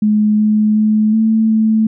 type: tone with pitch steps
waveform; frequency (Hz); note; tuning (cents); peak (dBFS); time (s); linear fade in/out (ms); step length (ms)
sine; 211.8 / 213.3 / 214.8 / 221.2 / 219.4; G#3 / G#3 / A3 / A3 / A3; +34 / +46 / -41 / +9 / -5; -9; 0.02-1.87; 5; 370
effects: none